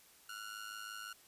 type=ring-modulated tone; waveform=sawtooth; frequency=1420 Hz; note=F6; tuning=28 cents sharp; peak=-38 dBFS; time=0.29-1.13 s; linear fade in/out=5 ms; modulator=52.9 Hz; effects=white hiss -63 dBFS RMS until 1.27 s + resampled to 32000 Hz